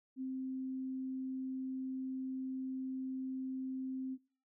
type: tone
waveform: sine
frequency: 261.6 Hz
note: C4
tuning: in tune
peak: -37 dBFS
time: 0.16-4.18 s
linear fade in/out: 50 ms
effects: noise-tail reverb RT60 0.4 s tail -21 dB re dry